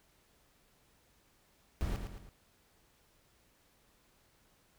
brown noise with echo, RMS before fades -34 dBFS, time 1.81-1.96 s, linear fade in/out 0 ms, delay 110 ms, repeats 3, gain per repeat -6 dB, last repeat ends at 2.29 s, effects pink hiss -69 dBFS RMS until 4.78 s

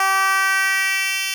10% pulse tone with high-pass filter sweep, 385.8 Hz, G4, 28 cents flat, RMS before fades -19 dBFS, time 0-1.34 s, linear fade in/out 2 ms, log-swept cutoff 900 to 3200 Hz, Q 2.2, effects none

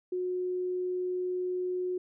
sine tone, 363.8 Hz, F#4, 29 cents flat, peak -29 dBFS, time 0.12-1.98 s, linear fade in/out 5 ms, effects none

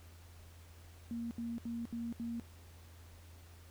sine tone bursts, 233.1 Hz, A#3, in tune, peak -37 dBFS, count 5, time 1.11-2.398 s, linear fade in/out 0 ms, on 200 ms, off 72 ms, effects added 84 Hz sine -54 dBFS peak until 3.7 s + pink hiss -62 dBFS RMS until 3.7 s

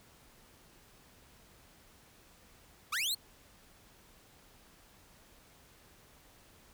sawtooth linear sweep, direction up, 1061 to 4435 Hz, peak -28 dBFS, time 2.92-3.15 s, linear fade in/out 10 ms, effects pink hiss -61 dBFS RMS until 6.73 s

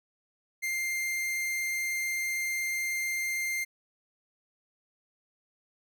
45% pulse tone, 2103 Hz, C7, 8 cents sharp, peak -29 dBFS, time 0.62-3.65 s, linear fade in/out 20 ms, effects none

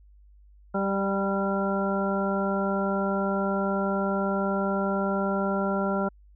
harmonic tone with a mistuned harmonic, 196 Hz, G3, in tune, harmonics 1 / 2 / 3 / 4 / 5 / 7, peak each -27 / -31 / -30 / -34 / -36 / -32 dBFS, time 0.74-6.09 s, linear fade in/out 10 ms, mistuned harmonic 3, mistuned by +15 cents, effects added 50 Hz sine -51 dBFS peak until 6.35 s

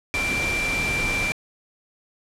sine tone in noise, 2356 Hz, D7, 5 cents sharp, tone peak -23 dBFS, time 0.14-1.32 s, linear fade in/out 0 ms, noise pink, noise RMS -28 dBFS, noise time 0.14-1.32 s, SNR +2 dB, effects low-pass 9000 Hz 12 dB/octave

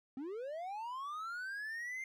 triangle linear sweep, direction up, 250 to 2115 Hz, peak -38 dBFS, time 0.17-2.04 s, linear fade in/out 2 ms, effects none

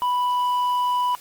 triangle tone with tanh clipping, 987.8 Hz, B5, in tune, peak -20 dBFS, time 0.02-1.15 s, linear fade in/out 0 ms, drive 9 dB, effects white hiss -46 dBFS RMS until 1.2 s + Opus 24 kbps

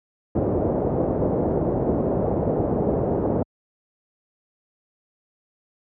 white low-pass noise, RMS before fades -22 dBFS, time 0.35-3.43 s, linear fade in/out 5 ms, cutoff 590 Hz, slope 24 dB/octave, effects high-pass 60 Hz 12 dB/octave

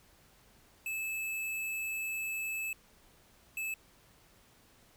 square tone bursts at uneven times, 2611 Hz, E7, 17 cents flat, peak -35 dBFS, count 2, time 0.86-2.73 / 3.57-3.74 s, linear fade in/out 2 ms, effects pink hiss -63 dBFS RMS until 4.96 s

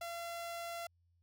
sawtooth tone, 682 Hz, F5, 41 cents flat, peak -37 dBFS, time 0.01-0.87 s, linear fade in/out 5 ms, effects added 86 Hz sine -70 dBFS peak until 1.22 s

